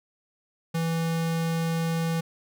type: tone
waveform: square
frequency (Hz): 164.81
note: E3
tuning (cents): 0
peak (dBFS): -25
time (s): 0.74-2.21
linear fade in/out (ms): 10
effects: none